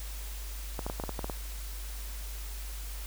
clicks, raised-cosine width 1 ms, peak -20 dBFS, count 9, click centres 0.792 / 0.865 / 0.899 / 0.999 / 1.038 / 1.093 / 1.192 / 1.244 / 1.298 s, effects added 50 Hz sine -37 dBFS peak until 3.06 s + white hiss -46 dBFS RMS until 3.06 s

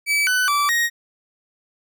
40% pulse tone with pitch steps, 2297 / 1499 / 1160 / 1877 Hz, D7 / F#6 / D6 / A#6, -39 / +22 / -22 / +11 cents, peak -16 dBFS, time 0.06-0.9 s, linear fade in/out 50 ms, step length 210 ms, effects none

